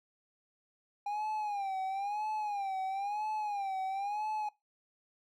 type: tone with vibrato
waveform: triangle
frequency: 809 Hz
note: G#5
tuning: 46 cents flat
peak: -31 dBFS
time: 1.06-4.49 s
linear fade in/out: 5 ms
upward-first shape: sine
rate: 1 Hz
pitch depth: 110 cents each way
effects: noise-tail reverb RT60 0.2 s tail -20 dB re dry